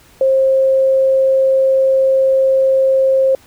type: tone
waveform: sine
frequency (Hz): 532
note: C5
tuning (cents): +29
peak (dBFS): -9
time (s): 0.21-3.35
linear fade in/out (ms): 2
effects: pink hiss -47 dBFS RMS until 3.46 s